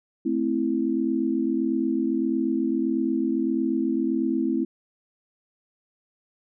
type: chord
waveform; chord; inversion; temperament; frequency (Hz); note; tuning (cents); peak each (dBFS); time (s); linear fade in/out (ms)
sine; A minor; none; equal; 220 / 261.6 / 329.6; A3 / C4 / E4; 0 / 0 / 0; -28 / -25 / -25; 0.25-4.65; 10
effects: none